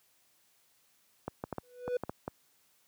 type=clicks; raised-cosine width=1 ms; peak=-21 dBFS; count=8; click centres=1.28 / 1.439 / 1.527 / 1.583 / 1.879 / 2.036 / 2.095 / 2.279 s
type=tone with exponential growth; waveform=triangle; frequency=493.5 Hz; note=B4; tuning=1 cent flat; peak=-24 dBFS; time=1.63-1.97 s; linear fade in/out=5 ms; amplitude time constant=72 ms
effects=white hiss -69 dBFS RMS until 2.87 s + high-pass 80 Hz 12 dB/octave